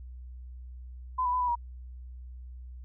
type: tone with pitch steps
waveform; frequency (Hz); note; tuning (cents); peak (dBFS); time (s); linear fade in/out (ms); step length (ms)
sine; 1016 / 985 / 1004 / 987 / 953; B5 / B5 / B5 / B5 / A#5; +49 / -5 / +28 / -1 / +38; -25; 1.18-1.555; 10; 75
effects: added 62 Hz sine -41 dBFS peak until 2.84 s